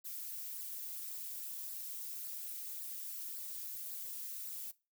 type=noise with flanger; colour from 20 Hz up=violet; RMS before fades=-44 dBFS; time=0.04-4.72 s; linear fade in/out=20 ms; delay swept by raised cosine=0.31 to 5.91 ms; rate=1.8 Hz; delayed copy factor=-0.6; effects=noise-tail reverb RT60 0.3 s tail -21 dB re dry